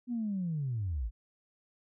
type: linear sweep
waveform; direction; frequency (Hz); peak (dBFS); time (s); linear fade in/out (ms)
sine; down; 249.6 to 46.18; -30; 0.07-1.11; 50
effects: tanh soft clip ceiling -26 dBFS